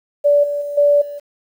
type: tone with level steps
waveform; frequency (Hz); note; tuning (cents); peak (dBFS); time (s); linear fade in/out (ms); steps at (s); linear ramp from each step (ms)
sine; 579; D5; -25; -9 / -18 / -22 / -9 / -26; 0.24-1.2; 20; 0.43 / 0.61 / 0.77 / 1.01; 10
effects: 8-bit